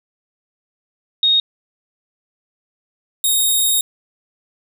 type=tone pair in turn; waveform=sine / 5% pulse; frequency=3727 / 3727 Hz; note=A#7 / A#7; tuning=-1 / -1 cents; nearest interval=unison; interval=0 cents; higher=neither; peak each=-11 / -6 dBFS; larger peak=second; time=1.23-1.4 / 3.24-3.81 s; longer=second; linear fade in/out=2 ms; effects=none